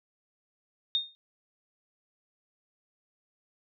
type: tone with exponential decay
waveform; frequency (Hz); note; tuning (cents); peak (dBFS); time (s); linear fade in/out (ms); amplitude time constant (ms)
sine; 3676; A#7; -25; -21; 0.95-1.15; 0; 42
effects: none